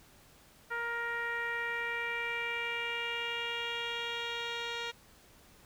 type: tone with low-pass filter sweep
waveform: 10% pulse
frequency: 469.3 Hz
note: A#4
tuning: 12 cents sharp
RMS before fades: -36 dBFS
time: 0.7-4.92 s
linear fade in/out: 20 ms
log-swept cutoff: 1600 to 4200 Hz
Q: 3.3
effects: pink hiss -60 dBFS RMS until 5.65 s